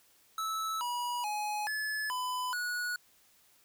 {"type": "tone with pitch steps", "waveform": "square", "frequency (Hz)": [1307, 969, 840, 1720, 1003, 1461], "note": ["E6", "B5", "G#5", "A6", "B5", "F#6"], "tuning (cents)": [-15, -33, 19, -40, 26, -22], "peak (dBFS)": -33, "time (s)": [0.38, 2.96], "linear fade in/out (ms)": 2, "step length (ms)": 430, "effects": ["white hiss -65 dBFS RMS until 3.64 s"]}